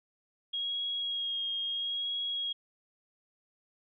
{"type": "tone with vibrato", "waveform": "sine", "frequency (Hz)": 3279, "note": "G#7", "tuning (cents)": -23, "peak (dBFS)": -31, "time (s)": [0.53, 2.53], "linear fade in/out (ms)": 10, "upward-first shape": "sine", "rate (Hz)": 0.75, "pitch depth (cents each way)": 19, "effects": []}